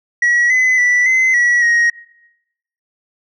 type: tone with pitch steps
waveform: sine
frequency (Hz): 1922 / 2023 / 1967 / 2051 / 1932 / 1881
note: B6 / B6 / B6 / C7 / B6 / A#6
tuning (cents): -48 / +41 / -7 / -35 / -39 / +15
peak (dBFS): -7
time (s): 0.22-1.9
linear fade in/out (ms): 5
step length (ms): 280
effects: noise-tail reverb RT60 0.9 s tail -24 dB re dry + tanh soft clip ceiling -9 dBFS